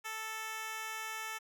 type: tone with high-pass filter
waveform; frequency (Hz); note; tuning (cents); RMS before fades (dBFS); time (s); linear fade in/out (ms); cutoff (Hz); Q
10% pulse; 440; A4; 0; -41; 0.04-1.39; 20; 960; 0.74
effects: none